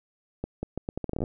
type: accelerating click train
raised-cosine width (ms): 2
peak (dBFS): -17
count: 14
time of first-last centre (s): 0.44-1.238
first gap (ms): 190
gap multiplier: 0.77
effects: none